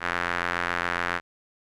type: tone with band-pass filter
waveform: sawtooth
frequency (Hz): 87.2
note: F2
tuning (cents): -2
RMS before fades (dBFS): -28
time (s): 0-1.21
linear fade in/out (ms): 50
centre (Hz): 1600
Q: 2.1
effects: none